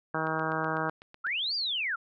harmonic tone, 158.9 Hz, D#3, 37 cents sharp, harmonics 1 / 2 / 3 / 4 / 5 / 6 / 7 / 8 / 9 / 10, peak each -37 / -37 / -37 / -37 / -37 / -37 / -37 / -37 / -37 / -37 dBFS, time 0.14-0.9 s, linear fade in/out 5 ms
click train, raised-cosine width 0.3 ms, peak -32 dBFS, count 9, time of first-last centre 0.27-1.269 s, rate 8.01 Hz
sine linear two-way sweep, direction up then down, 1267 to 4879 to 1275 Hz, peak -28 dBFS, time 1.24-1.96 s, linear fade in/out 10 ms, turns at 1.55 s
effects none

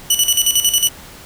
15% pulse tone with tremolo, 2960 Hz, F#7, in tune, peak -3 dBFS, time 0.1-0.89 s, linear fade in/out 5 ms, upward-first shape square, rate 11 Hz, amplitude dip 70%, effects pink hiss -38 dBFS RMS until 1.25 s

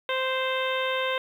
harmonic tone with a mistuned harmonic, 521 Hz, C5, 7 cents flat, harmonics 1 / 2 / 3 / 4 / 5 / 6 / 7, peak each -28 / -31 / -33 / -34 / -35 / -36 / -36 dBFS, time 0.09-1.18 s, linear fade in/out 2 ms, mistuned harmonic 5, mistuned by +18 cents, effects 9-bit

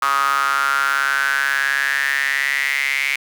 sawtooth tone with high-pass filter sweep, 138.59 Hz, C#3, in tune, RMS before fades -19 dBFS, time 0.02-3.16 s, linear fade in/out 5 ms, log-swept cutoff 1200 to 2200 Hz, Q 8.7, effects none

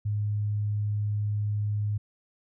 sine tone, 104.3 Hz, G#2, 8 cents sharp, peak -25 dBFS, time 0.05-1.98 s, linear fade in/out 10 ms, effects none

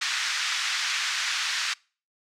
pink band-pass noise, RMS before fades -28 dBFS, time 0.01-1.74 s, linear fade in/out 10 ms, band 1400 to 6400 Hz, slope 24 dB/octave, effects noise-tail reverb RT60 0.4 s tail -26 dB re dry

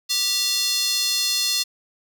square tone with high-pass filter, 391.7 Hz, G4, 1 cent flat, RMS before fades -22 dBFS, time 0.09-1.64 s, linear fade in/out 20 ms, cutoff 4300 Hz, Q 2.9, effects none

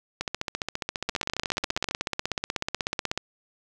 two click trains, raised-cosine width 0.2 ms, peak -9 / -11 dBFS, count 35 / 26, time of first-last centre 1.09-3.176 / 0.21-1.911 s, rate 16.3 / 14.7 Hz, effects none

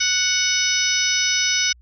harmonic tone, 740 Hz, F#5, in tune, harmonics 2 / 3 / 4 / 5 / 6 / 7 / 8, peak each -27 / -24 / -26 / -26 / -32 / -23 / -23 dBFS, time 0-1.73 s, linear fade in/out 10 ms, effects added 60 Hz sine -47 dBFS peak until 1.81 s

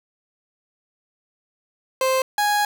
30% pulse tone pair in turn, 523.3 / 828.7 Hz, C5 / G#5, 0 / -4 cents, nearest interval minor sixth, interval 796 cents, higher second, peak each -15 dBFS, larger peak neither, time 2.01-2.22 / 2.38-2.65 s, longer second, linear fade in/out 2 ms, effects none

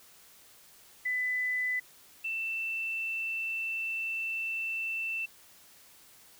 sine tone pair in turn, 2000 / 2670 Hz, B6 / E7, +21 / +22 cents, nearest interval perfect fourth, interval 501 cents, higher second, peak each -28 / -31 dBFS, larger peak first, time 1.05-1.8 / 2.24-5.26 s, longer second, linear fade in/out 10 ms, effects white hiss -57 dBFS RMS until 6.39 s

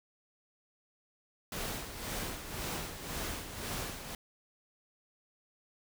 pink noise with tremolo, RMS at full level -37 dBFS, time 1.52-4.15 s, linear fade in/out 2 ms, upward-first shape sine, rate 1.9 Hz, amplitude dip 60%, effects none

